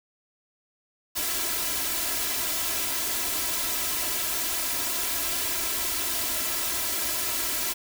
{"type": "noise with comb filter", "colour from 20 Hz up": "white", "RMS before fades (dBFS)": -28, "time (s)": [1.15, 7.74], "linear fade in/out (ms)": 20, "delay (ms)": 3, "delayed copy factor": 0.9, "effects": []}